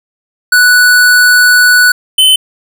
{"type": "tone pair in turn", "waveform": "square", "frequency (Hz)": [1480, 3050], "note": ["F#6", "G7"], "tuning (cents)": [0, -48], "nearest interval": "octave + minor second", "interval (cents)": 1252, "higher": "second", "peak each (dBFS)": -4, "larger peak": "neither", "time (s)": [[0.52, 1.92], [2.18, 2.36]], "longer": "first", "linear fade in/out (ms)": 5, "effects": []}